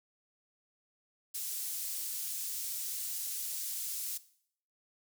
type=high-pass noise; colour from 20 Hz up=pink; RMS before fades=-38 dBFS; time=1.34-4.18 s; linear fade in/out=10 ms; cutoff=7700 Hz; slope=12 dB/octave; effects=noise-tail reverb RT60 0.6 s tail -17 dB re dry